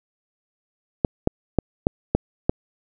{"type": "clicks", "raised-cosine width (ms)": 2, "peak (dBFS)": -3, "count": 6, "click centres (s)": [1.048, 1.274, 1.587, 1.869, 2.15, 2.495], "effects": []}